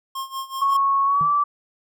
square tone with tremolo, 1071 Hz, C6, 40 cents sharp, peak -26 dBFS, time 0.15-0.77 s, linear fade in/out 5 ms, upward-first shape sine, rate 5.3 Hz, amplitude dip 85%
sine tone with pitch glide, 1102 to 1160.8 Hz, C#6 to D6, -11 to -21 cents, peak -16 dBFS, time 0.61-1.44 s, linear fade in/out 10 ms, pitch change +90 cents, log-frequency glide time 1.05-1.26 s
triangle tone with exponential decay, 155.56 Hz, D#3, in tune, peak -24 dBFS, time 1.21-1.37 s, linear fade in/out 0 ms, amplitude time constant 33 ms
effects none

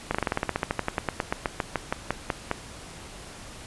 slowing click train, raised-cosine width 0.5 ms, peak -9 dBFS, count 25, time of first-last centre 0.11-2.514 s, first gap 36 ms, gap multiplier 1.08, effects pink hiss -43 dBFS RMS until 3.66 s + resampled to 24000 Hz

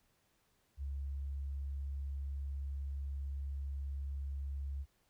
sine tone, 69.3 Hz, C#2, in tune, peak -37 dBFS, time 0.77-4.86 s, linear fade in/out 50 ms, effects pink hiss -75 dBFS RMS until 5.09 s

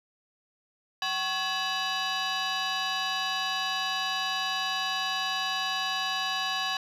sine tone with frequency modulation, 1100 Hz, C#6, 14 cents flat, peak -25 dBFS, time 1.02-6.77 s, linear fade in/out 2 ms, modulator 930 Hz, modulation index 3.9, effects tanh soft clip ceiling -25 dBFS

